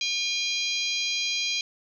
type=harmonic tone; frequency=808 Hz; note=G#5; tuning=48 cents flat; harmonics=3 / 4 / 5 / 6 / 7 / 8; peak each=-30 / -31 / -31 / -33 / -39 / -36 dBFS; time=0.01-1.61 s; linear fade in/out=2 ms; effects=10-bit